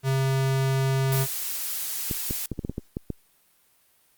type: tone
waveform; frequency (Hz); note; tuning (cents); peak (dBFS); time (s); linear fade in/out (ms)
square; 134; C3; +42; -22; 0.03-1.27; 50
type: noise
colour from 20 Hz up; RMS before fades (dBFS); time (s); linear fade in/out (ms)
blue; -30; 1.12-2.46; 2
type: clicks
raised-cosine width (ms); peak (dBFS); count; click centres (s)
3; -16; 9; 2.112 / 2.309 / 2.517 / 2.592 / 2.649 / 2.696 / 2.781 / 2.969 / 3.103
effects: white hiss -63 dBFS RMS until 4.17 s + Opus 48 kbps